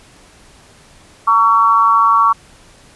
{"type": "tone with amplitude modulation", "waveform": "sine", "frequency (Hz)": 1130, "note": "C#6", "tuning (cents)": 33, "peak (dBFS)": -4, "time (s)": [1.27, 2.33], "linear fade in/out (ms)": 10, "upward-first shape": "sine", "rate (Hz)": 212, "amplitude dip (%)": 85, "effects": ["pink hiss -45 dBFS RMS until 2.95 s", "resampled to 24000 Hz"]}